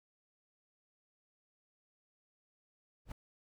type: noise with exponential growth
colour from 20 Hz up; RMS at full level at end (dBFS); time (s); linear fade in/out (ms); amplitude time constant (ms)
brown; -34; 3.05-3.12; 5; 15
effects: none